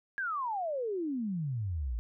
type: exponential sweep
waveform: sine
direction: down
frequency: 1661.2 to 53.1 Hz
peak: -31 dBFS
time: 0.18-1.99 s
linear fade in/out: 0 ms
effects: none